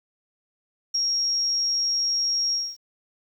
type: tone with ADSR envelope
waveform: sine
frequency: 5588 Hz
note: F8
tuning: in tune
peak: -19 dBFS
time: 0.94-2.77 s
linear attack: 12 ms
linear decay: 7 ms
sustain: -2 dB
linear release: 240 ms
effects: 9-bit